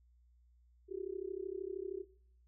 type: tone with amplitude modulation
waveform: sine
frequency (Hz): 380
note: F#4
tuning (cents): +46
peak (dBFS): -34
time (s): 0.88-2.05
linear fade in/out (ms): 50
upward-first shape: sine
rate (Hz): 33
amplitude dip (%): 100
effects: noise-tail reverb RT60 0.6 s tail -19 dB re dry + added 60 Hz sine -64 dBFS peak until 2.47 s